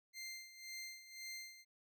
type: tone with tremolo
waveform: 20% pulse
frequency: 2093 Hz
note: C7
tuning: in tune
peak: -40 dBFS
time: 0.13-1.65 s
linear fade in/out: 50 ms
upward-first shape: sine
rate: 1.9 Hz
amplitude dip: 75%
effects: none